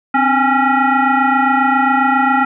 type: tone with frequency modulation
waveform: sine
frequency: 287.2 Hz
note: D4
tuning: 39 cents flat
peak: -10 dBFS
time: 0.14-2.45 s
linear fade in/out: 5 ms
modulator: 547 Hz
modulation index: 2.7
effects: none